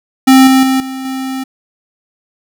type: tone with level steps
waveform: square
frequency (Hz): 263.6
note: C4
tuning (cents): +13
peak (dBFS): -3 / -6 / -10 / -21 / -18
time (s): 0.27-1.44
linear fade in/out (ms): 10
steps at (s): 0.47 / 0.63 / 0.8 / 1.05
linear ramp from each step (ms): 2
effects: none